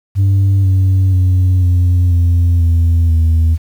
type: tone with pitch steps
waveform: sine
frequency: 97.6 / 94.66 / 91.8 / 89.04 / 86.35 / 83.75 / 81.22 Hz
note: G2 / F#2 / F#2 / F2 / F2 / E2 / E2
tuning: -7 / +40 / -13 / +34 / -19 / +28 / -25 cents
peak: -5 dBFS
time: 0.15-3.58 s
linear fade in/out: 50 ms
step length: 490 ms
effects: tanh soft clip ceiling -7 dBFS + 7-bit